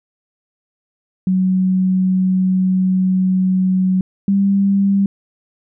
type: tone pair in turn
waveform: sine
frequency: 186.4 / 197.48 Hz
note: F#3 / G3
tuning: +13 / +13 cents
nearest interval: minor second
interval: 100 cents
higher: second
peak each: -12 / -11 dBFS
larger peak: second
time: 1.27-4.01 / 4.28-5.06 s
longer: first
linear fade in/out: 2 ms
effects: none